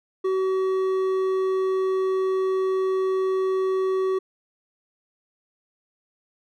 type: tone with hard clipping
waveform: triangle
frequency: 378.5 Hz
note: F#4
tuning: 39 cents sharp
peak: -22 dBFS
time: 0.24-4.19 s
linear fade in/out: 10 ms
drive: 10 dB
effects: none